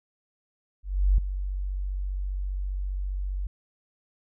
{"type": "tone with ADSR envelope", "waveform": "sine", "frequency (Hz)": 47.49, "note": "F#1", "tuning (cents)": 46, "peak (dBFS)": -15, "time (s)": [0.83, 3.47], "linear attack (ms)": 350, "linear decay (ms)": 4, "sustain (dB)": -12, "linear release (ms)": 4, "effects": []}